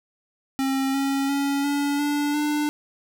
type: tone with pitch steps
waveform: square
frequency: 268.6 / 274.1 / 279.7 / 285.4 / 291.2 / 297.2 Hz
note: C4 / C#4 / C#4 / D4 / D4 / D4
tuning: +46 / -19 / +16 / -49 / -15 / +21 cents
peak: -22 dBFS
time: 0.59-2.69 s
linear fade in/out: 0 ms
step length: 350 ms
effects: none